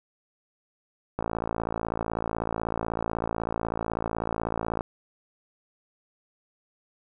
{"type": "click train", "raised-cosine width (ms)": 1, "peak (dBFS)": -14, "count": 204, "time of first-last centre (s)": [1.19, 4.809], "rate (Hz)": 56.1, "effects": []}